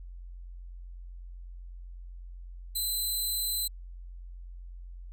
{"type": "tone", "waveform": "10% pulse", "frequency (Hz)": 4040, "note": "B7", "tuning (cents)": 39, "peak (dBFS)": -22, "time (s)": [2.75, 3.68], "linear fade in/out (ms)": 10, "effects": ["added 44 Hz sine -41 dBFS peak until 5.12 s"]}